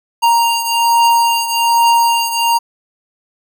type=beating tone pair; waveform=square; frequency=932.3 / 933.5 Hz; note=A#5 / A#5; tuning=0 / +2 cents; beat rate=1.2 Hz; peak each=-12 / -17 dBFS; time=0.22-2.59 s; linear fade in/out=20 ms; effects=none